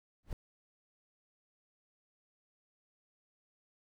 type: noise with exponential growth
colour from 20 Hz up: brown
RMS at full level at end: -35 dBFS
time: 0.23-0.33 s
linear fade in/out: 2 ms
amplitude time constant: 20 ms
effects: none